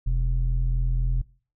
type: tone with low-pass filter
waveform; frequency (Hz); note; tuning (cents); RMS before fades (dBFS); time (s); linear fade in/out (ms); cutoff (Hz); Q
square; 41.94; E1; +31; -23; 0.06-1.22; 10; 97; 5.7
effects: noise-tail reverb RT60 0.4 s tail -21 dB re dry